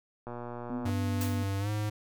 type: click train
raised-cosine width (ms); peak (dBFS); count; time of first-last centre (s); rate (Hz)
1; -26; 76; 0.27-0.895; 120
type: tone with vibrato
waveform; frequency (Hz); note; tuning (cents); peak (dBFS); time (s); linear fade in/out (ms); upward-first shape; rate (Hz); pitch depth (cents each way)
sine; 246.3; B3; -5; -33; 0.7-1.43; 0; sine; 4.1; 22
type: tone with pitch glide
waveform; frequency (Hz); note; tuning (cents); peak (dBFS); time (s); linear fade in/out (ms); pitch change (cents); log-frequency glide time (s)
square; 98 to 105.64; G2 to G#2; 0 to +30; -30; 0.85-1.9; 10; +130; 1.59-1.7
type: noise with exponential decay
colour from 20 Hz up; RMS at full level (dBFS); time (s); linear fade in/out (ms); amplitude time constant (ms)
white; -35; 1.21-1.49; 1; 60
effects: none